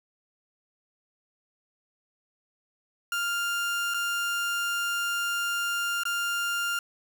30% pulse tone with dropouts, 1400 Hz, F6, 4 cents sharp, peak -24 dBFS, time 3.12-6.79 s, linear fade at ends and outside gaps 2 ms, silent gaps 3.939-3.943 / 6.035-6.053 s, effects 9-bit

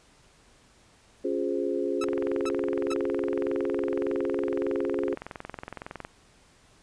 sine chord, Db major seventh, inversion none, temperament equal with one note detuned, 277.2 / 352.1 / 415.3 / 523.3 Hz, Db4 / F4 / Ab4 / C5, 0 / +14 / 0 / 0 cents, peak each -32 / -30 / -30 / -33 dBFS, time 1.24-5.15 s, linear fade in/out 10 ms
sawtooth tone bursts, 1306 Hz, E6, 17 cents flat, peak -28 dBFS, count 3, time 2.01-2.938 s, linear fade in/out 5 ms, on 36 ms, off 410 ms
click train, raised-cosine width 0.5 ms, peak -21 dBFS, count 88, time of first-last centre 2.04-6.049 s, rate 21.7 Hz
effects pink hiss -59 dBFS RMS until 6.82 s + resampled to 22050 Hz

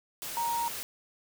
sine tone in noise, 936 Hz, A#5, 7 cents sharp, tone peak -28 dBFS, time 0.37-0.68 s, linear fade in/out 0 ms, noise white, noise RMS -38 dBFS, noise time 0.22-0.83 s, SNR +7 dB, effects none

